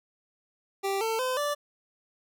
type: tone with pitch steps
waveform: 25% pulse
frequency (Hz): 392 / 447.7 / 511.3 / 584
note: G4 / A4 / C5 / D5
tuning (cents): 0 / +30 / -40 / -10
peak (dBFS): -23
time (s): 0.83-1.55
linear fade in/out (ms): 20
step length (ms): 180
effects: none